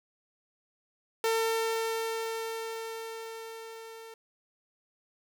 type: tone with level ramp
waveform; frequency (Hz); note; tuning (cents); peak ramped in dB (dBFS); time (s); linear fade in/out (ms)
sawtooth; 451; A4; +43; -21 to -41; 1.24-4.14; 2
effects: none